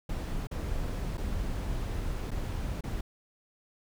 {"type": "noise with dropouts", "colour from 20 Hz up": "brown", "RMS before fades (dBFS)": -33, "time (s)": [0.09, 3.01], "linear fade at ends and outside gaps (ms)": 5, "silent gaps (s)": [[0.471, 0.512], [1.173, 1.178], [2.308, 2.314], [2.809, 2.837]], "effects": []}